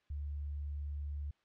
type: tone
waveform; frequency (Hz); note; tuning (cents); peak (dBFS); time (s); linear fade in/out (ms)
sine; 72.6; D2; -19; -37; 0.1-1.31; 5
effects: white hiss -75 dBFS RMS until 1.44 s + low-pass 3000 Hz 12 dB/octave